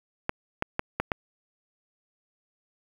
clicks, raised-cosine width 0.5 ms, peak -10 dBFS, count 5, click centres 0.294 / 0.624 / 0.794 / 1 / 1.118 s, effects 7-bit

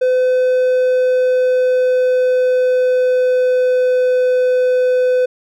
triangle tone with pitch glide, 508 to 504.2 Hz, B4 to B4, +49 to +36 cents, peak -9 dBFS, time 0.01-5.26 s, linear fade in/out 10 ms, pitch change -13 cents, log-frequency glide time 0.21-4.2 s, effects none

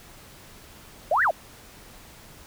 sine exponential two-way sweep, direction up then down, 554.4 to 1975.5 to 559 Hz, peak -18 dBFS, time 1.11-1.31 s, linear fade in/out 5 ms, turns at 1.23 s, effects pink hiss -48 dBFS RMS until 2.46 s

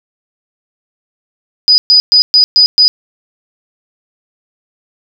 sine tone bursts, 4959 Hz, D#8, 7 cents flat, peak -3 dBFS, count 6, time 1.68-2.88 s, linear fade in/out 0 ms, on 100 ms, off 120 ms, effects none

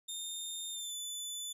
20% pulse tone with pitch glide, 3641 to 3497 Hz, A#7 to A7, -41 to -11 cents, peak -33 dBFS, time 0.08-1.53 s, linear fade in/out 10 ms, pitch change -70 cents, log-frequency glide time 0.71-0.94 s, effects none

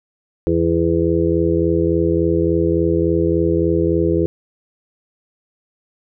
harmonic tone, 83.5 Hz, E2, 23 cents sharp, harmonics 1 / 2 / 4 / 5 / 6, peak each -22 / -22 / -17 / -20 / -22 dBFS, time 0.47-4.26 s, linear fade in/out 0 ms, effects none

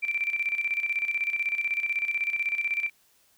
sine tone with tremolo, 2349 Hz, D7, in tune, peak -23 dBFS, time 0.02-2.9 s, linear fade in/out 20 ms, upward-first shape square, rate 16 Hz, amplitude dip 65%, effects white hiss -64 dBFS RMS until 3.37 s

